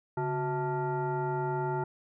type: tone with frequency modulation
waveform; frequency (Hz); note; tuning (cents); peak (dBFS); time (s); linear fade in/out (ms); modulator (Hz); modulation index
sine; 370; F#4; 0; -28; 0.17-1.84; 5; 511; 1.4
effects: none